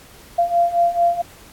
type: beating tone pair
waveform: sine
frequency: 687 / 691.5 Hz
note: F5 / F5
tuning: -29 / -17 cents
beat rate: 4.5 Hz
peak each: -19 / -16 dBFS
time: 0.38-1.22 s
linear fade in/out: 10 ms
effects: pink hiss -45 dBFS RMS until 1.52 s + AAC 64 kbps